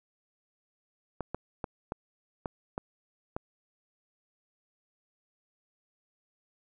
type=clicks; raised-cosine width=1 ms; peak=-19 dBFS; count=7; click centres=1.207 / 1.346 / 1.642 / 1.921 / 2.458 / 2.779 / 3.365 s; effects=none